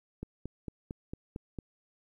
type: click train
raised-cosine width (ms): 3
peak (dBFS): -25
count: 7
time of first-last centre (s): 0.23-1.587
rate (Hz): 4.42
effects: 11-bit